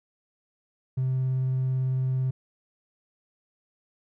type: tone with vibrato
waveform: triangle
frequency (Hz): 130.1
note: C3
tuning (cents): -9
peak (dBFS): -20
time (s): 0.97-2.31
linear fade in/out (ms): 10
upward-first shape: sine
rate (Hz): 18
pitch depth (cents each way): 9
effects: tanh soft clip ceiling -19 dBFS